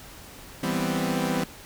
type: chord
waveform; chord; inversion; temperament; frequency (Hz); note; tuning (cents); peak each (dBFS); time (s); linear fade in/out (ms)
sawtooth; C major seventh; first; equal; 164.81 / 196 / 246.9 / 261.6; E3 / G3 / B3 / C4; 0 / 0 / 0 / 0; -26; 0.63-1.44; 5
effects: pink hiss -45 dBFS RMS until 1.65 s